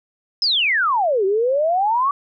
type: exponential two-way sweep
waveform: sine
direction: down then up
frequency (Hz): 5274 to 374.3 to 1156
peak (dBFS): -15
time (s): 0.42-2.11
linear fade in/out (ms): 2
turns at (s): 1.25
effects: none